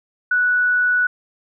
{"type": "tone", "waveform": "sine", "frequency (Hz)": 1476, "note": "F#6", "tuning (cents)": -5, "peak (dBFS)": -14, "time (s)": [0.31, 1.07], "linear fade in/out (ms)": 5, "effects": []}